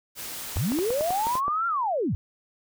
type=noise; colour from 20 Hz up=white; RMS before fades=-36 dBFS; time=0.15-1.41 s; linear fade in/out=50 ms
type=linear two-way sweep; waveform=sine; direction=up then down; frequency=65.41 to 1396.9 to 65.41 Hz; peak=-23 dBFS; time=0.56-2.15 s; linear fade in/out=0 ms; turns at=1.67 s
type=clicks; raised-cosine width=1 ms; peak=-19 dBFS; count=9; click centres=0.569 / 0.72 / 0.788 / 0.905 / 1.009 / 1.106 / 1.269 / 1.354 / 1.481 s
effects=none